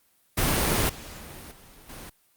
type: noise with level steps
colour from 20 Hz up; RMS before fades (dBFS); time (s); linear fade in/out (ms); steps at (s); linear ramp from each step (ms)
pink; -23 / -42 / -50 / -41; 0.37-2.1; 10; 0.89 / 1.51 / 1.89; 5
effects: white hiss -65 dBFS RMS until 2.36 s + Opus 32 kbps